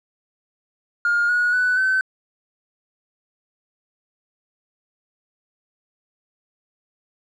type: tone with pitch steps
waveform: triangle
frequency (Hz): 1417 / 1453.5 / 1490.9 / 1529.3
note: F6 / F#6 / F#6 / G6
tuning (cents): +25 / -31 / +13 / -43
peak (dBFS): -13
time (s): 1.05-2.01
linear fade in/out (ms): 2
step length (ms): 240
effects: tanh soft clip ceiling -13 dBFS + resampled to 24000 Hz